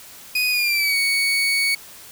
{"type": "tone with pitch glide", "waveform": "30% pulse", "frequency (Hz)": [2489, 2230], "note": ["D#7", "C#7"], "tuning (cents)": [0, 10], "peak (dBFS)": -15, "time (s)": [0.35, 1.75], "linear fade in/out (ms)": 5, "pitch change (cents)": -190, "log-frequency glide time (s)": [0.5, 0.97], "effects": ["white hiss -42 dBFS RMS until 2.11 s"]}